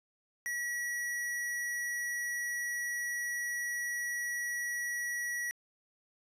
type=tone; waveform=square; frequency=1928 Hz; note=B6; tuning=42 cents flat; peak=-34 dBFS; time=0.46-5.51 s; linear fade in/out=0 ms; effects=resampled to 32000 Hz